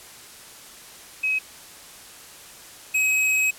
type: tone pair in turn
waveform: sine / square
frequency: 2546 / 2546 Hz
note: D#7 / D#7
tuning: +39 / +39 cents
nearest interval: unison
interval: 0 cents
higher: neither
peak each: -20 / -19 dBFS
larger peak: second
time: 1.23-1.39 / 2.94-3.51 s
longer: second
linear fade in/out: 10 ms
effects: white hiss -44 dBFS RMS until 3.58 s + low-pass 12000 Hz 12 dB/octave